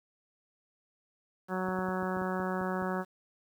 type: harmonic tone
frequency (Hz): 185.6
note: F#3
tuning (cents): +6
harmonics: 1 / 2 / 3 / 4 / 5 / 6 / 7 / 8 / 9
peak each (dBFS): -34 / -37 / -39 / -40 / -41 / -42 / -42 / -43 / -44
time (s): 1.48-3.05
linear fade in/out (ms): 50
type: clicks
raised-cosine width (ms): 3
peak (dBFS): -29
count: 9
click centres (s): 1.685 / 1.788 / 1.886 / 2.028 / 2.168 / 2.216 / 2.399 / 2.611 / 2.821
effects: high-pass 80 Hz 12 dB/octave + 10-bit